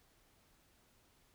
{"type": "silence", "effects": ["pink hiss -70 dBFS RMS until 1.34 s"]}